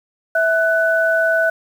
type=tone pair together; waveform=sine; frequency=654.5 / 1492 Hz; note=E5 / F#6; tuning=-13 / +14 cents; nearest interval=octave + major second; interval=1427 cents; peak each=-16 dBFS; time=0.35-1.5 s; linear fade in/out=5 ms; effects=7-bit